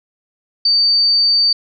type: tone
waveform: sine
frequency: 4600 Hz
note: D8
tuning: 37 cents flat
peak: -10 dBFS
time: 0.65-1.53 s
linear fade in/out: 5 ms
effects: none